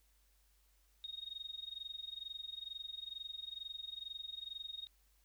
sine tone with amplitude modulation, 3729 Hz, A#7, in tune, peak -40 dBFS, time 1.04-4.87 s, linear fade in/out 0 ms, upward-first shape sine, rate 22.2 Hz, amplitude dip 90%, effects added 50 Hz sine -70 dBFS peak until 5.24 s + white hiss -75 dBFS RMS until 5.24 s

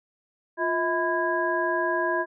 sine tone cluster, 350.3 / 644 / 999 / 1643 Hz, F4 / E5 / B5 / G#6, +5 / -41 / +20 / -19 cents, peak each -28 dBFS, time 0.57-2.26 s, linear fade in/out 50 ms, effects none

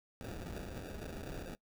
pink noise with sample-and-hold, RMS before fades -44 dBFS, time 0.21-1.55 s, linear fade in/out 0 ms, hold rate 1050 Hz, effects noise-tail reverb RT60 0.1 s tail -23 dB re dry

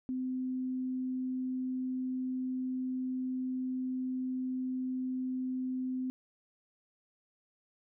sine tone, 256.7 Hz, C4, 33 cents flat, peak -32 dBFS, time 0.09-6.1 s, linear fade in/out 0 ms, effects none

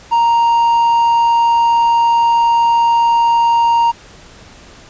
triangle tone, 932.3 Hz, A#5, in tune, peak -7 dBFS, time 0.11-3.92 s, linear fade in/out 20 ms, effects pink hiss -40 dBFS RMS until 4.89 s + resampled to 16000 Hz

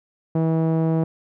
sawtooth tone with low-pass filter, 161.8 Hz, E3, 32 cents flat, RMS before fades -20 dBFS, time 0.35-1.04 s, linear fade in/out 5 ms, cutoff 630 Hz, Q 1, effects none

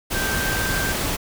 sine tone in noise, 1568 Hz, G6, in tune, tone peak -25 dBFS, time 0.14-0.93 s, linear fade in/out 20 ms, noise pink, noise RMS -24 dBFS, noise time 0.1-1.17 s, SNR -4 dB, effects none

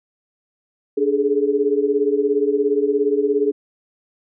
sine tone cluster, 291.3 / 413.3 / 430.4 Hz, D4 / G#4 / A4, -14 / -8 / -38 cents, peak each -23 / -18 / -20 dBFS, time 0.97-3.52 s, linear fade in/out 10 ms, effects none

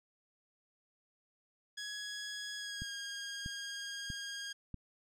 15% pulse tone with pitch glide, 1671 to 1623.4 Hz, G#6 to G#6, +10 to -40 cents, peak -34 dBFS, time 1.77-4.53 s, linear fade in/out 10 ms, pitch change -50 cents, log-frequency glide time 2.57-2.91 s
click train, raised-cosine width 5 ms, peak -30 dBFS, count 4, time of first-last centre 2.82-4.743 s, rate 1.56 Hz
effects low-pass 10000 Hz 12 dB/octave

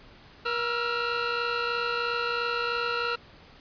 sawtooth tone cluster, 476.3 / 1339 / 1402 Hz, A#4 / E6 / F6, +37 / +27 / +6 cents, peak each -27 dBFS, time 0.45-3.16 s, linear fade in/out 10 ms, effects pink hiss -52 dBFS RMS until 3.6 s + resampled to 11025 Hz

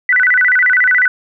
sine tone with vibrato, 1724 Hz, A6, 36 cents flat, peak -8 dBFS, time 0.09-1.08 s, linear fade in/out 2 ms, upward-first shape square, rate 14 Hz, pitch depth 240 cents each way, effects none

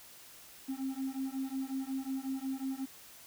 triangle beating tone pair, 263.9 / 269.4 Hz, C4 / C#4, +15 / -49 cents, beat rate 5.5 Hz, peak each -34 / -34 dBFS, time 0.68-2.86 s, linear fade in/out 20 ms, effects tanh soft clip ceiling -30 dBFS + white hiss -54 dBFS RMS until 3.26 s

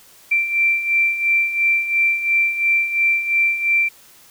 sine beating tone pair, 2349 / 2351.9 Hz, D7 / D7, 0 / +2 cents, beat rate 2.9 Hz, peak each -22 / -16 dBFS, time 0.31-3.89 s, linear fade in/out 10 ms, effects white hiss -48 dBFS RMS until 4.3 s

